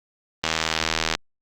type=click train; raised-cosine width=0.2 ms; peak=-3 dBFS; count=58; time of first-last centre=0.44-1.151 s; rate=80.2 Hz; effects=Opus 24 kbps